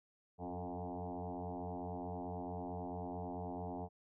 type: tone with frequency modulation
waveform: sine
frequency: 264.7 Hz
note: C4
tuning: 20 cents sharp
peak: -40 dBFS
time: 0.38-3.89 s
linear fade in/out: 50 ms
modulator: 89 Hz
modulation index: 6.6
effects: none